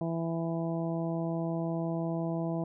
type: harmonic tone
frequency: 165.7 Hz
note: E3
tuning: 9 cents sharp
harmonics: 1 / 2 / 3 / 4 / 5 / 6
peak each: -32 / -35 / -42 / -37 / -45 / -47 dBFS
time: 0.01-2.64 s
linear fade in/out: 2 ms
effects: none